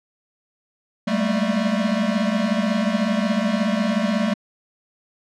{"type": "tone cluster", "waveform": "square", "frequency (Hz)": [193.9, 205.6, 219.4, 235.9, 595], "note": ["G3", "G#3", "A3", "A#3", "D5"], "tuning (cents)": [-19, -17, -5, 21, 22], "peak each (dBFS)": [-25, -30, -22, -30, -31], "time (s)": [1.07, 4.34], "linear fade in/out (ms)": 10, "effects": ["low-pass 5000 Hz 12 dB/octave"]}